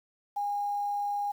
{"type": "tone with quantisation", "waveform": "sine", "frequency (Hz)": 816, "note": "G#5", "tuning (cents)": -31, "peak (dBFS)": -28, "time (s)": [0.36, 1.32], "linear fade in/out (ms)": 10, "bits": 9, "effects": []}